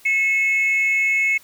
sine tone pair together, 2182 / 2598 Hz, C#7 / E7, -28 / -26 cents, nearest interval minor third, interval 302 cents, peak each -15 / -23 dBFS, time 0.05-1.38 s, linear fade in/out 10 ms, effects tanh soft clip ceiling -12 dBFS + white hiss -50 dBFS RMS until 1.43 s

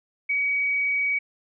sine tone, 2264 Hz, C#7, 36 cents sharp, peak -21 dBFS, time 0.29-1.19 s, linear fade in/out 10 ms, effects none

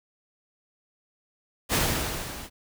pink noise with level ramp, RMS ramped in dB -21 to -41 dBFS, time 1.69-2.5 s, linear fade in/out 50 ms, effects none

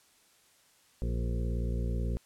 harmonic tone with a mistuned harmonic, 58.27 Hz, A#1, in tune, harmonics 1 / 2 / 3 / 4 / 6 / 7 / 8 / 9, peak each -30 / -36 / -40 / -42 / -46 / -47 / -48 / -49 dBFS, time 1.02-2.17 s, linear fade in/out 0 ms, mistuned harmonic 7, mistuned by +30 cents, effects white hiss -64 dBFS RMS until 2.25 s + low-pass 11000 Hz 12 dB/octave

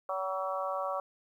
harmonic tone with a mistuned harmonic, 189.3 Hz, F#3, 40 cents sharp, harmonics 3 / 4 / 5 / 6 / 7, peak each -35 / -38 / -41 / -36 / -41 dBFS, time 0.09-1 s, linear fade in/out 2 ms, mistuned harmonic 5, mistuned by +17 cents, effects 11-bit

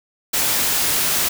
white noise, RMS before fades -19 dBFS, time 0.33-1.29 s, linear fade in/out 10 ms, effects none

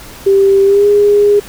sine tone with pitch glide, 392.4 to 410.7 Hz, G4 to G#4, +2 to -19 cents, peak -5 dBFS, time 0.26-1.4 s, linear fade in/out 10 ms, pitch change +79 cents, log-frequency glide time 0.64-0.87 s, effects pink hiss -33 dBFS RMS until 1.48 s

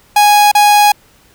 45% pulse tone with dropouts, 829 Hz, G#5, 3 cents flat, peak -5 dBFS, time 0.16-0.92 s, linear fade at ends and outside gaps 5 ms, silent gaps 0.516-0.55 s, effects pink hiss -48 dBFS RMS until 1.34 s

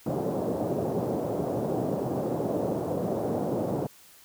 white band-pass noise, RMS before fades -29 dBFS, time 0.06-3.87 s, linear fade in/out 5 ms, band 110 to 620 Hz, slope 24 dB/octave, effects white hiss -54 dBFS RMS until 4.24 s

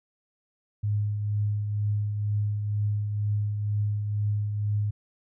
sine tone with tremolo, 104.1 Hz, G#2, 5 cents sharp, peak -22 dBFS, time 0.83-4.91 s, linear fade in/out 10 ms, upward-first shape triangle, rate 2.1 Hz, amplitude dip 45%, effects none

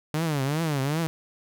sawtooth tone with vibrato, 148.6 Hz, D3, 21 cents sharp, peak -20 dBFS, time 0.14-1.07 s, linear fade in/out 0 ms, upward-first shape triangle, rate 2.6 Hz, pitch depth 230 cents each way, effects none

